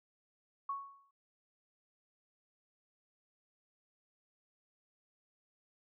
sine tone with exponential decay, 1108.7 Hz, C#6, in tune, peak -33 dBFS, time 0.69-1.11 s, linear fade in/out 5 ms, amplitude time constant 91 ms, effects none

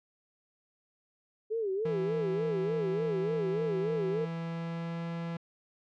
sine tone with vibrato, 417.2 Hz, G#4, 8 cents sharp, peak -29 dBFS, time 1.5-4.26 s, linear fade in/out 20 ms, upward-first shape sine, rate 3.4 Hz, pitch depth 170 cents each way
45% pulse tone with pitch glide, 165.9 to 167.92 Hz, E3 to E3, +11 to +32 cents, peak -34 dBFS, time 1.85-5.37 s, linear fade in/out 5 ms, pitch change +21 cents, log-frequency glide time 4.35-5.07 s
effects low-pass 3000 Hz 12 dB/octave

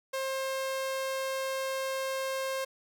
sawtooth tone, 532 Hz, C5, 29 cents sharp, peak -27 dBFS, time 0.13-2.65 s, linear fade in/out 10 ms, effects none

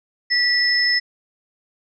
sine tone pair together, 1952 / 5220 Hz, B6 / E8, -21 / -18 cents, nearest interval octave + perfect fourth, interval 1703 cents, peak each -18 dBFS, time 0.3-1 s, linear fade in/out 20 ms, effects none

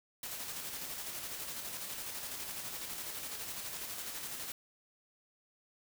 white noise with tremolo, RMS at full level -41 dBFS, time 0.23-4.52 s, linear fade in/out 2 ms, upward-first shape square, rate 12 Hz, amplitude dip 30%, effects none

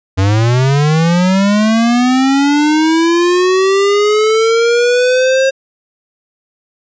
square linear sweep, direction up, 92.9 to 538 Hz, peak -9 dBFS, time 0.17-5.51 s, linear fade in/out 20 ms, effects resampled to 16000 Hz

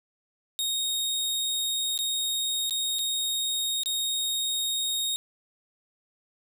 sawtooth tone with dropouts, 3729 Hz, A#7, in tune, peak -23 dBFS, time 0.59-5.16 s, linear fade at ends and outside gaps 0 ms, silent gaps 1.977-1.989 / 2.696-2.708 / 2.986-2.991 / 3.834-3.859 s, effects none

